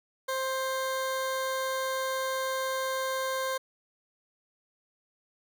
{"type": "tone", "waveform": "20% pulse", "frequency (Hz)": 526, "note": "C5", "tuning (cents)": 9, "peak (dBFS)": -24, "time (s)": [0.28, 3.58], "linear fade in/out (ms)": 10, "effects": []}